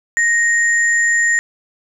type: tone pair together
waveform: sine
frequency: 1866 / 7160 Hz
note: A#6 / A8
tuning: +1 / +29 cents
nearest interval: octave + major seventh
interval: 2328 cents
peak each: -12 / -22 dBFS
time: 0.17-1.39 s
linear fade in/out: 0 ms
effects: none